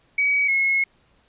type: tone pair in turn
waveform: sine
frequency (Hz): 2268 / 2173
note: C#7 / C#7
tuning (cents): +39 / -35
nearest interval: minor second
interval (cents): 74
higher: first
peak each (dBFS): -17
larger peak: neither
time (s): 0.18-0.48 / 0.48-0.84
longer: second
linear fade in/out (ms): 5
effects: pink hiss -61 dBFS RMS until 1.28 s + resampled to 8000 Hz